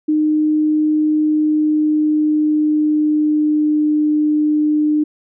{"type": "tone with pitch glide", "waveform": "sine", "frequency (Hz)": [306.2, 302], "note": ["D#4", "D4"], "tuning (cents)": [-28, 48], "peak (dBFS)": -12, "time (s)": [0.08, 5.04], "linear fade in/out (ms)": 10, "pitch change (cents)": -24, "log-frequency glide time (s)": [1.11, 3.97], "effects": []}